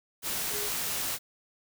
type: tone in noise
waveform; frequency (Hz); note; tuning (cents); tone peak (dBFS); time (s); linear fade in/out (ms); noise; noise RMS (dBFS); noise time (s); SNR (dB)
sine; 415.3; G#4; 0; -38; 0.5-0.71; 50; white; -32; 0.22-1.19; -9
effects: none